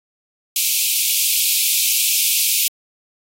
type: high-pass noise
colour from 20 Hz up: white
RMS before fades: -17 dBFS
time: 0.56-2.68 s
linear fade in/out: 2 ms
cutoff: 2300 Hz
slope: 96 dB/octave
effects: AAC 48 kbps